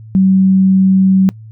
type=tone; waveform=sine; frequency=190.2 Hz; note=F#3; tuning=48 cents sharp; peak=-6 dBFS; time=0.15-1.29 s; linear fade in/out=0 ms; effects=noise-tail reverb RT60 0.1 s tail -23 dB re dry + added 110 Hz sine -31 dBFS peak until 1.51 s